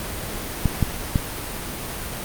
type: clicks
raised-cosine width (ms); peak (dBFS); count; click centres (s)
5; -5; 3; 0.657 / 0.827 / 1.158
effects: pink hiss -30 dBFS RMS until 2.24 s + Opus 32 kbps